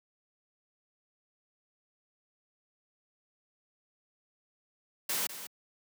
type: noise with echo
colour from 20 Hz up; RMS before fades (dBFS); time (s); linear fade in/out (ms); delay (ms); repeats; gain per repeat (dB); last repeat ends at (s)
white; -32; 5.09-5.27; 5; 200; 1; -11; 5.47
effects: high-pass 150 Hz 12 dB/octave